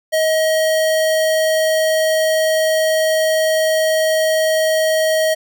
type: tone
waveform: square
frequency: 633 Hz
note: D#5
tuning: 30 cents sharp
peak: -14 dBFS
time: 0.12-5.35 s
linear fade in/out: 20 ms
effects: none